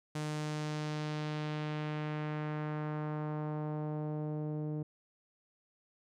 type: tone with low-pass filter sweep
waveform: sawtooth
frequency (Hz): 151.9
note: D#3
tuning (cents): -41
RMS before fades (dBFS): -37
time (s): 0.15-4.83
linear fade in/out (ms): 5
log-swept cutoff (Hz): 8800 to 420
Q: 1.1
effects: none